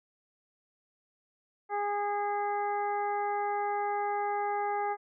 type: harmonic tone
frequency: 410 Hz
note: G#4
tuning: 22 cents flat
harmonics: 1 / 2 / 3 / 4 / 5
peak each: -35 / -30 / -39 / -44 / -44 dBFS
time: 1.69-4.97 s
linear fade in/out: 50 ms
effects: none